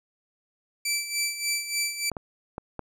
15% pulse tone with tremolo, 2327 Hz, D7, 17 cents flat, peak -17 dBFS, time 0.85-2.1 s, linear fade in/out 5 ms, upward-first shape sine, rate 3.4 Hz, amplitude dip 70%
clicks, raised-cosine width 1 ms, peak -19 dBFS, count 4, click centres 2.117 / 2.168 / 2.581 / 2.793 s
effects none

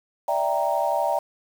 sine chord, E half-diminished seventh, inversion third, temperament equal, 587.3 / 659.3 / 784 / 932.3 Hz, D5 / E5 / G5 / Bb5, 0 / 0 / 0 / 0 cents, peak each -26 dBFS, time 0.28-1.19 s, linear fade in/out 5 ms, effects 7-bit

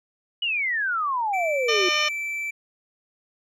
sine exponential sweep, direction down, 2977 to 348.9 Hz, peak -22 dBFS, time 0.42-1.89 s, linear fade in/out 5 ms
triangle tone, 2327 Hz, D7, 17 cents flat, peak -25 dBFS, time 1.33-2.51 s, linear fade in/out 10 ms
harmonic tone, 603 Hz, D5, 46 cents sharp, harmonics 1 / 2 / 3 / 4 / 5 / 6 / 7 / 9 / 10, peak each -32 / -28 / -30 / -27 / -26 / -34 / -35 / -31 / -35 dBFS, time 1.68-2.09 s, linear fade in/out 10 ms
effects none

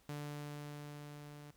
sawtooth tone with level ramp, 146.83 Hz, D3, in tune, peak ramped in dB -37 to -47 dBFS, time 0.09-1.51 s, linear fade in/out 2 ms, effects pink hiss -70 dBFS RMS until 1.56 s

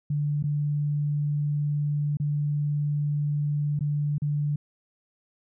sine tone with dropouts, 146.83 Hz, D3, in tune, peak -23 dBFS, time 0.1-4.56 s, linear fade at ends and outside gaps 5 ms, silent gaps 0.427-0.438 / 2.171-2.199 / 3.792-3.807 / 4.182-4.219 s, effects none

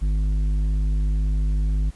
triangle tone with tanh clipping, 51 Hz, G#1, 31 cents flat, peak -20 dBFS, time 0.01-1.91 s, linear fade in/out 20 ms, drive 13 dB, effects pink hiss -52 dBFS RMS until 1.95 s + resampled to 24000 Hz

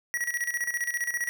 square tone with tremolo, 1921 Hz, B6, 48 cents flat, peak -26 dBFS, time 0.14-1.29 s, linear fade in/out 0 ms, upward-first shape square, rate 15 Hz, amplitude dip 70%, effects none

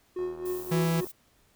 triangle tone with tremolo, 363.2 Hz, F#4, 32 cents flat, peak -25 dBFS, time 0.16-1.05 s, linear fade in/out 5 ms, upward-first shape triangle, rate 3.6 Hz, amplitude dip 85%
click train, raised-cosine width 1 ms, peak -33 dBFS, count 72, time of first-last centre 0.19-1.069 s, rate 80.8 Hz
violet noise, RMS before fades -43 dBFS, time 0.45-1.12 s, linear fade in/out 10 ms
45% pulse tone, 165.3 Hz, E3, 5 cents sharp, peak -24 dBFS, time 0.71-1.01 s, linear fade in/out 10 ms
effects pink hiss -65 dBFS RMS until 1.55 s

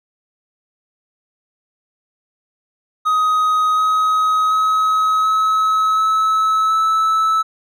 triangle tone with pitch steps, 1256 / 1266.2 / 1276.5 / 1286.8 / 1297.3 / 1307.8 Hz, D#6 / D#6 / D#6 / E6 / E6 / E6, +16 / +30 / +44 / -42 / -28 / -14 cents, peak -11 dBFS, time 3.05-7.43 s, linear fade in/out 20 ms, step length 730 ms, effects none

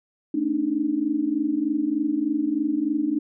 sine tone cluster, 222.3 / 283.2 / 306.5 Hz, A3 / C#4 / D#4, +18 / +37 / -26 cents, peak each -32 / -25 / -23 dBFS, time 0.34-3.19 s, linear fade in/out 5 ms, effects none

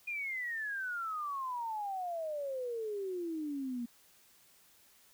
sine exponential sweep, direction down, 2458 to 233.1 Hz, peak -35 dBFS, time 0.07-3.86 s, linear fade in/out 10 ms, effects white hiss -64 dBFS RMS until 5.13 s

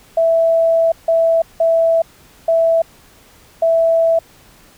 sine tone bursts at uneven times, 659.3 Hz, E5, in tune, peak -10 dBFS, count 5, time 0.17-0.92 / 1.08-1.42 / 1.6-2.02 / 2.48-2.82 / 3.62-4.19 s, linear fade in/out 5 ms, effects pink hiss -47 dBFS RMS until 4.77 s

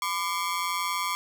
sawtooth ring-modulated tone, 1098 Hz, C#6, 17 cents flat, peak -20 dBFS, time 0.02-1.15 s, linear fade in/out 0 ms, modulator 90.5 Hz, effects none

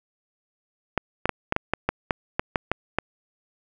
clicks, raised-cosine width 0.5 ms, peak -6 dBFS, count 12, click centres 0.977 / 1.256 / 1.293 / 1.524 / 1.564 / 1.736 / 1.89 / 2.108 / 2.395 / 2.558 / 2.716 / 2.986 s, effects none

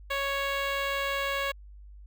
10% pulse tone with notch filter, 554.4 Hz, C#5, in tune, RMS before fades -30 dBFS, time 0.1-1.52 s, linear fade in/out 10 ms, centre 10000 Hz, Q 0.52, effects added 50 Hz sine -45 dBFS peak until 2.06 s

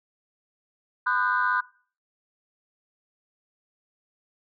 sine tone cluster, 1010 / 1220 / 1472 / 1568 Hz, B5 / D#6 / F#6 / G6, +39 / -34 / -9 / 0 cents, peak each -26 / -29 / -24 / -28 dBFS, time 1.06-1.61 s, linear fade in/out 10 ms, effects noise-tail reverb RT60 0.4 s tail -19 dB re dry + tanh soft clip ceiling -13 dBFS

